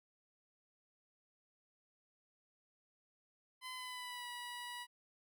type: tone with pitch glide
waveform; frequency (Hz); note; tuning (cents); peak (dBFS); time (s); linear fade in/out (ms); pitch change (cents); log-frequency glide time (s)
15% pulse; 1020 to 971.7; C6 to B5; -44 to -28; -38; 3.61-4.87; 50; -84; 3.73-4.28
effects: none

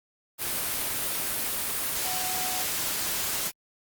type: tone in noise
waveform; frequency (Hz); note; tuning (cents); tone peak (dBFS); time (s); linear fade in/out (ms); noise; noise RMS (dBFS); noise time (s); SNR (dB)
sine; 740; F#5; 0; -35; 2.03-2.65; 50; white; -29; 0.38-3.52; -9
effects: Opus 32 kbps

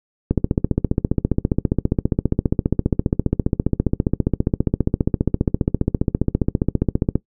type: click train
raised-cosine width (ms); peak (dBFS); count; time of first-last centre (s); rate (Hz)
3; -3; 103; 0.31-7.156; 14.9
effects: noise-tail reverb RT60 0.1 s tail -19 dB re dry

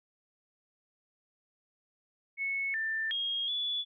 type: tone with pitch steps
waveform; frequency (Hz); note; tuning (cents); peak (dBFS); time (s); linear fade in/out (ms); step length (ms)
sine; 2201 / 1781 / 3259 / 3434; C#7 / A6 / G#7 / A7; -13 / +21 / -33 / -43; -30; 2.37-3.85; 50; 370
effects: none

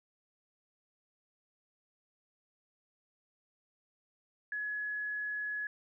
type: tone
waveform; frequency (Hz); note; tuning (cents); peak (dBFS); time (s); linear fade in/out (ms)
sine; 1691; G#6; +31; -34; 4.52-5.67; 2
effects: none

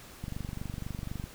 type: click train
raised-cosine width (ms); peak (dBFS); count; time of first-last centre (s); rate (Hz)
5; -24; 25; 0.24-1.24; 24
effects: pink hiss -50 dBFS RMS until 1.34 s

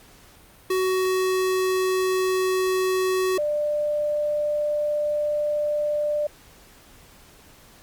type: tone pair in turn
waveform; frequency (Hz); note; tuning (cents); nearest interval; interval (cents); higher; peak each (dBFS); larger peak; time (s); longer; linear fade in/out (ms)
square / sine; 373.6 / 594.4; F#4 / D5; +17 / +21; minor sixth; 804; second; -21; neither; 0.7-3.38 / 3.38-6.27; second; 5
effects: pink hiss -51 dBFS RMS until 7.82 s + Opus 48 kbps

